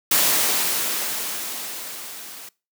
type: noise with level ramp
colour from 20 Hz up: white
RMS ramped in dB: -17 to -39 dBFS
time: 0.11-2.49 s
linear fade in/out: 5 ms
effects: noise-tail reverb RT60 0.3 s tail -23 dB re dry + high-pass 200 Hz 12 dB/octave